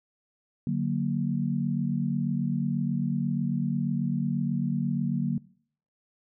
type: chord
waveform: sine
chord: D augmented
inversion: none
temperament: equal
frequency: 146.83 / 185 / 233.1 Hz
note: D3 / F#3 / A#3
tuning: 0 / 0 / 0 cents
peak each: -29 dBFS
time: 0.67-5.38 s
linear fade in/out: 2 ms
effects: noise-tail reverb RT60 0.6 s tail -23 dB re dry